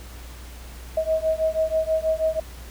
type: beating tone pair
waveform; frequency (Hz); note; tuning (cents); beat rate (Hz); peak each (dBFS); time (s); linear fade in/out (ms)
sine; 634 / 640.2; D#5 / D#5; +32 / +49; 6.2; -23; 0.97-2.4; 5
effects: added 60 Hz sine -38 dBFS peak until 2.7 s + pink hiss -45 dBFS RMS until 2.7 s